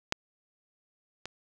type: clicks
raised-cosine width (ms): 0.2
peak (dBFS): -9 / -20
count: 2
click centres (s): 0.124 / 1.256
effects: none